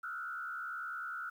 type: tone with frequency modulation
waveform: sine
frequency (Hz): 1400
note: F6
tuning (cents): +4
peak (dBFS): -38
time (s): 0.03-1.3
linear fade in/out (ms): 10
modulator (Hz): 70.7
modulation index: 1.3
effects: 11-bit